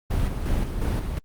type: noise with tremolo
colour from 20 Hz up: brown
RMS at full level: -23 dBFS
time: 0.1-1.19 s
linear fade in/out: 10 ms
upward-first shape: square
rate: 2.8 Hz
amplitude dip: 45%
effects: Opus 32 kbps